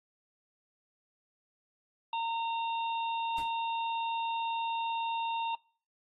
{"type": "harmonic tone", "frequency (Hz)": 918, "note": "A#5", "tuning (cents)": -27, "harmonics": [1, 3, 4], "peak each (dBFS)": [-31, -41, -43], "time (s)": [2.13, 5.55], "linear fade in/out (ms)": 2}
{"type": "noise with exponential decay", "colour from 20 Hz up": "pink", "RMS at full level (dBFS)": -43, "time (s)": [3.38, 3.54], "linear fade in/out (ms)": 1, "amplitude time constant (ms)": 34}
{"effects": ["noise-tail reverb RT60 0.5 s tail -26 dB re dry", "AAC 32 kbps"]}